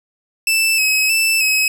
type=tone with vibrato; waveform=sawtooth; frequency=2601 Hz; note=E7; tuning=24 cents flat; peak=-10 dBFS; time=0.47-1.68 s; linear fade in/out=2 ms; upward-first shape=square; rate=1.6 Hz; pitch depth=31 cents each way; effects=none